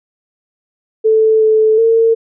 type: tone with pitch steps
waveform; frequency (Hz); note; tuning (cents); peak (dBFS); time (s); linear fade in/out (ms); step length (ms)
sine; 439.4 / 436.3 / 454; A4 / A4 / A#4; -2 / -15 / -46; -7; 1.04-2.15; 20; 370
effects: none